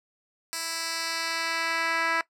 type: tone with band-pass filter sweep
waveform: 10% pulse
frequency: 329.6 Hz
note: E4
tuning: in tune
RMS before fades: -29 dBFS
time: 0.53-2.21 s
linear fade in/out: 0 ms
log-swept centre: 7500 to 1800 Hz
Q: 1
effects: noise-tail reverb RT60 0.1 s tail -19 dB re dry